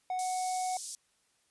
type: tone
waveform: triangle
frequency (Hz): 739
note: F#5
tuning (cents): -2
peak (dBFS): -29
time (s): 0.1-0.77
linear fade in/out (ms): 2
type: band-pass noise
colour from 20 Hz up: white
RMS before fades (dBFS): -42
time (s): 0.19-0.95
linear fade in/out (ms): 0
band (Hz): 5000 to 10000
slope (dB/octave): 24
effects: white hiss -72 dBFS RMS until 1.5 s + resampled to 24000 Hz